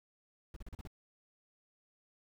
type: noise bursts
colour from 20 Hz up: brown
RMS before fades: -45 dBFS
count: 6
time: 0.54-0.874 s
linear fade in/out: 2 ms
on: 24 ms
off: 38 ms
effects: none